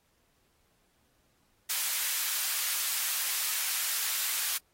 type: high-pass noise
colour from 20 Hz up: white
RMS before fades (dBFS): -31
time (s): 1.69-4.58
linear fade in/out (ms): 10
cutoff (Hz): 1300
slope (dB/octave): 12
effects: pink hiss -71 dBFS RMS until 4.73 s + AAC 48 kbps